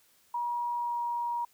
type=tone with pitch glide; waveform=sine; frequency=957 to 950.9 Hz; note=A#5 to A#5; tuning=+45 to +34 cents; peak=-29 dBFS; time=0.34-1.45 s; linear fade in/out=5 ms; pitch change=-11 cents; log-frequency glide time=0.74-1 s; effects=white hiss -65 dBFS RMS until 1.53 s

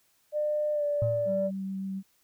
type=tone with pitch glide; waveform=sine; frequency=600 to 583.6 Hz; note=D5 to D5; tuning=+37 to -11 cents; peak=-25 dBFS; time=0.32-1.51 s; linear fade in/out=50 ms; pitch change=-48 cents; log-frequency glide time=0.73-0.84 s
type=tone with exponential decay; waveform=sine; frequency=112.4 Hz; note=A2; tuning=37 cents sharp; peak=-23 dBFS; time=1.02-1.53 s; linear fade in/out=0 ms; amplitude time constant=110 ms
type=tone with vibrato; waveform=sine; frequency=192.6 Hz; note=G3; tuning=30 cents flat; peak=-31 dBFS; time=1.25-2.03 s; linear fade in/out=50 ms; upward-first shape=triangle; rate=7.1 Hz; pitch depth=9 cents each way
effects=tanh soft clip ceiling -15 dBFS + white hiss -68 dBFS RMS until 2.23 s

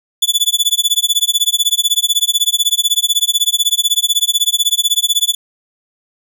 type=tone with tremolo; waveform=sawtooth; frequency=3459 Hz; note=A7; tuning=30 cents flat; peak=-5 dBFS; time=0.22-5.35 s; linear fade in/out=5 ms; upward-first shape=sine; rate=16 Hz; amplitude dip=100%; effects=none

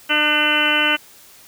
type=harmonic tone with a mistuned harmonic; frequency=300.5 Hz; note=D4; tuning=40 cents sharp; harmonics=1 / 2 / 3 / 4 / 5 / 6 / 7 / 8 / 9 / 10; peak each=-26 / -27 / -28 / -27 / -20 / -31 / -24 / -27 / -21 / -20 dBFS; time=0.09-0.97 s; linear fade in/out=20 ms; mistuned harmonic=7; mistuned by=-36 cents; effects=white hiss -46 dBFS RMS until 1.47 s

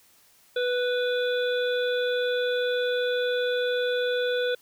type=harmonic tone; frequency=493.9 Hz; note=B4; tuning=in tune; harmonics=1 / 3 / 5 / 7 / 8; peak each=-24 / -31 / -42 / -34 / -43 dBFS; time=0.56-4.55 s; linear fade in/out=5 ms; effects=white hiss -59 dBFS RMS until 4.61 s

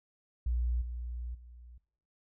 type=tone with level steps; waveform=sine; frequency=60 Hz; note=B1; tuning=49 cents flat; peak=-28 / -36 / -49 dBFS; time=0.46-1.78 s; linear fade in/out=5 ms; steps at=0.81 / 1.34 s; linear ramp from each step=10 ms; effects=noise-tail reverb RT60 0.6 s tail -20 dB re dry

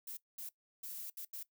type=noise bursts at uneven times; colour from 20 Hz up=violet; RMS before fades=-45 dBFS; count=5; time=0.07-0.17 / 0.38-0.49 / 0.83-1.1 / 1.17-1.25 / 1.33-1.43 s; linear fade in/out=5 ms; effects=noise-tail reverb RT60 0.1 s tail -18 dB re dry

